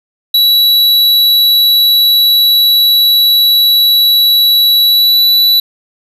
square tone with pitch glide, 3924 to 3951 Hz, B7 to B7, -12 to 0 cents, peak -6 dBFS, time 0.34-5.6 s, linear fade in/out 5 ms, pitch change +12 cents, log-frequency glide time 4.84-5.24 s, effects none

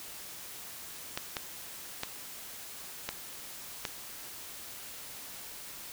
clicks, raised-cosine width 0.2 ms, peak -15 dBFS, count 5, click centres 1.175 / 1.368 / 2.034 / 3.09 / 3.852 s, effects white hiss -45 dBFS RMS until 5.92 s

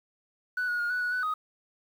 sine tone with pitch steps, 1487 / 1451 / 1427 / 1481 / 1464 / 1493 / 1252 Hz, F#6 / F#6 / F6 / F#6 / F#6 / F#6 / D#6, +8 / -34 / +37 / +1 / -19 / +15 / +10 cents, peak -25 dBFS, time 0.57-1.34 s, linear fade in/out 5 ms, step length 110 ms, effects tanh soft clip ceiling -24 dBFS + 9-bit

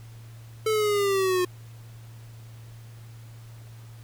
square linear sweep, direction down, 440 to 358.2 Hz, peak -22 dBFS, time 0.66-1.45 s, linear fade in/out 5 ms, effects added 114 Hz sine -42 dBFS peak until 4.03 s + pink hiss -55 dBFS RMS until 4.03 s

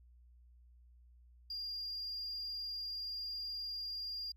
triangle tone, 4807 Hz, D8, 39 cents sharp, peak -37 dBFS, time 1.5-4.32 s, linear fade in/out 5 ms, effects tanh soft clip ceiling -35 dBFS + added 60 Hz sine -59 dBFS peak until 4.36 s

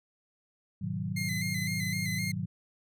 sine chord, G# minor seventh, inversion none, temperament equal, 103.83 / 123.47 / 155.56 / 185 Hz, G#2 / B2 / D#3 / F#3, 0 / 0 / 0 / 0 cents, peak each -37 / -39 / -36 / -35 dBFS, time 0.81-2.46 s, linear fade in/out 10 ms
sawtooth tone with vibrato, 2077 Hz, C7, 13 cents flat, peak -30 dBFS, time 1.16-2.32 s, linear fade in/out 10 ms, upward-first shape square, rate 3.9 Hz, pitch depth 40 cents each way
effects none

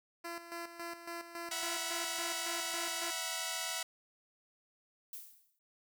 10% pulse tone with tremolo, 340 Hz, F4, 46 cents flat, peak -32 dBFS, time 0.24-3.11 s, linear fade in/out 10 ms, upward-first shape square, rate 3.6 Hz, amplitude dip 65%
5% pulse chord, E suspended second, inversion none, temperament equal with one note detuned, 659.3 / 740 / 969.7 Hz, E5 / F#5 / B5, 0 / 0 / -32 cents, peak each -29 dBFS, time 1.51-3.83 s, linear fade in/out 5 ms
violet noise with exponential decay, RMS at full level -43 dBFS, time 5.13-5.59 s, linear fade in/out 1 ms, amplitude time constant 99 ms
effects none

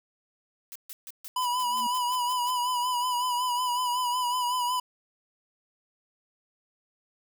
blue noise bursts, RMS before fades -41 dBFS, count 11, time 0.72-2.505 s, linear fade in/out 0 ms, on 35 ms, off 140 ms
square tone with vibrato, 987.8 Hz, B5, in tune, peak -26 dBFS, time 1.36-4.8 s, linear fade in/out 5 ms, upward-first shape sine, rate 5.4 Hz, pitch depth 44 cents each way
sine tone with exponential growth, 230.7 Hz, A#3, 18 cents flat, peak -36 dBFS, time 1.51-1.87 s, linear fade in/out 5 ms, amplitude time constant 77 ms
effects none

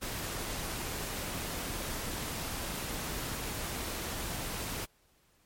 pink noise, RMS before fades -37 dBFS, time 0.01-4.86 s, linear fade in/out 20 ms, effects pink hiss -68 dBFS RMS until 5.45 s + MP3 64 kbps

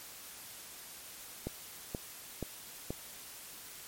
click train, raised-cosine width 2 ms, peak -22 dBFS, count 4, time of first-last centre 1.47-2.905 s, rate 2.09 Hz, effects white hiss -49 dBFS RMS until 3.87 s + MP3 64 kbps

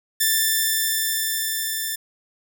5% pulse tone with level ramp, 1772 Hz, A6, 12 cents sharp, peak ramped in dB -6 to -14 dBFS, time 0.2-1.96 s, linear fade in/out 10 ms, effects none

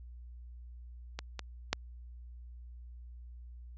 clicks, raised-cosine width 0.2 ms, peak -20 / -21 / -11 dBFS, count 3, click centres 1.19 / 1.393 / 1.73 s, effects added 60 Hz sine -46 dBFS peak until 3.77 s + resampled to 16000 Hz

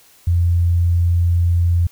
sine tone, 86.3 Hz, F2, 20 cents flat, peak -12 dBFS, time 0.27-1.87 s, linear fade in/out 5 ms, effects white hiss -50 dBFS RMS until 1.91 s

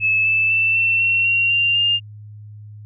sine tone with pitch steps, 2603 / 2632 / 2661 / 2690 / 2720 / 2750 / 2780 / 2811 Hz, E7 / E7 / E7 / E7 / F7 / F7 / F7 / F7, -22 / -3 / +16 / +34 / -46 / -27 / -9 / +11 cents, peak -14 dBFS, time 0-2 s, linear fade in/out 50 ms, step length 250 ms, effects added 105 Hz sine -35 dBFS peak until 2.85 s

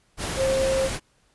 sine tone in noise, 532 Hz, C5, 29 cents sharp, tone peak -20 dBFS, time 0.36-0.9 s, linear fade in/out 50 ms, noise pink, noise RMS -29 dBFS, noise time 0.17-1 s, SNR +6 dB, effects pink hiss -64 dBFS RMS until 1.34 s + resampled to 24000 Hz

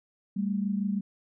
sine tone pair together, 197.19 / 223.2 Hz, G3 / A3, +10 / +25 cents, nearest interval major second, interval 215 cents, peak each -27 / -32 dBFS, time 0.36-1.01 s, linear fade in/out 10 ms, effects none

